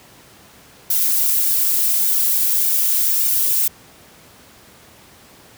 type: noise with flanger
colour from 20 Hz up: violet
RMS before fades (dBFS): -17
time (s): 0.9-3.68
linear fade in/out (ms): 5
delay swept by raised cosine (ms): 1.5 to 3.3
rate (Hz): 1.7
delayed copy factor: -0.75
effects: pink hiss -46 dBFS RMS until 5.57 s + high-pass 80 Hz 12 dB/octave